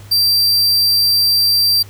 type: tone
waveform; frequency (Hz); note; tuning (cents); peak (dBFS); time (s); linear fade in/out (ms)
45% pulse; 4702; D8; +1; -10; 0.11-1.83; 10
effects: added 101 Hz sine -35 dBFS peak until 1.89 s + pink hiss -43 dBFS RMS until 1.89 s